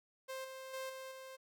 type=tone with level steps; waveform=sawtooth; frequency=526 Hz; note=C5; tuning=9 cents sharp; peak=-38 / -43 / -37 / -42 / -45 dBFS; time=0.28-1.37 s; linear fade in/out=20 ms; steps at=0.44 / 0.73 / 0.89 / 1.11 s; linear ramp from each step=10 ms; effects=none